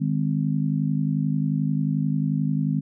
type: harmonic tone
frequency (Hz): 51.3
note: G#1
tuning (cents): -21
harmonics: 3 / 4 / 5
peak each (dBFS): -23 / -26 / -27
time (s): 0-2.81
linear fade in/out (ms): 20
effects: none